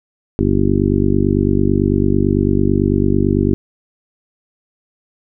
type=harmonic tone; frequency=49 Hz; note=G1; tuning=in tune; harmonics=1 / 2 / 3 / 4 / 5 / 6 / 7 / 8; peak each=-21 / -19 / -21 / -22 / -18 / -22 / -19 / -21 dBFS; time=0.39-3.54 s; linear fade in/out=0 ms; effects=none